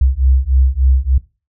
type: beating tone pair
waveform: sine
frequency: 64.1 / 67.5 Hz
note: C2 / C#2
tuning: -35 / -45 cents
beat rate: 3.4 Hz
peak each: -12 / -12 dBFS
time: 0.01-1.18 s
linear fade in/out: 5 ms
effects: noise-tail reverb RT60 0.3 s tail -20 dB re dry + tanh soft clip ceiling -2 dBFS